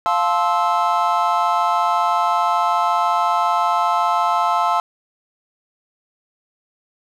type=chord; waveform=triangle; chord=F major seventh; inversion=none; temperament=just; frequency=698.5 / 873.1 / 1047.7 / 1309.6 Hz; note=F5 / A5 / C6 / E6; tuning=0 / -14 / +2 / -12 cents; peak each=-19 dBFS; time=0.06-4.8 s; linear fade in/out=0 ms; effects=none